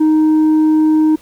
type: tone with tanh clipping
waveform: sine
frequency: 311.1 Hz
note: D#4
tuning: in tune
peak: -9 dBFS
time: 0-1.16 s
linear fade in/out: 10 ms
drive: 3 dB
effects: pink hiss -46 dBFS RMS until 1.21 s